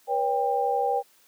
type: tone cluster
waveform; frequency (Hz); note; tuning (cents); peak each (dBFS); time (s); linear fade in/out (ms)
sine; 485.1 / 557 / 795; B4 / C#5 / G5; -31 / +8 / +24; -27 / -30 / -24; 0.07-1.03; 50
effects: white hiss -60 dBFS RMS until 1.27 s + high-pass 200 Hz 12 dB/octave